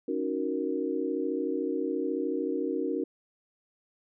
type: chord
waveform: sine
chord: D# minor seventh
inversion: third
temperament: equal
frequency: 277.2 / 311.1 / 370 / 466.2 Hz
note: C#4 / D#4 / F#4 / A#4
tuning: 0 / 0 / 0 / 0 cents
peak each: -33 dBFS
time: 0.08-3.04 s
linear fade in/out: 5 ms
effects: none